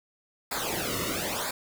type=noise with flanger; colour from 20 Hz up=pink; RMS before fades=-31 dBFS; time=0.51-1.51 s; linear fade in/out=5 ms; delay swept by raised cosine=0.33 to 1.26 ms; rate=1 Hz; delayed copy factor=-0.85; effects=none